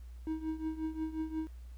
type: tone with tremolo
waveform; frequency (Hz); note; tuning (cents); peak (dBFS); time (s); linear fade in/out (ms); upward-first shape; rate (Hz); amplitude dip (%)
triangle; 316.5; D#4; +30; -29; 0.27-1.47; 0; triangle; 5.6; 85
effects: added 60 Hz sine -45 dBFS peak until 1.77 s + pink hiss -68 dBFS RMS until 1.77 s